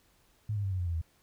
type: tone with pitch steps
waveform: sine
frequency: 106.3 / 101.62 / 97.14 / 92.86 / 88.77 / 84.86 / 81.12 Hz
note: G#2 / G#2 / G2 / F#2 / F2 / F2 / E2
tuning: +41 / -37 / -15 / +7 / +29 / -49 / -27 cents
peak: -29 dBFS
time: 0.49-1.015 s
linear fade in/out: 5 ms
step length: 75 ms
effects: pink hiss -67 dBFS RMS until 1.22 s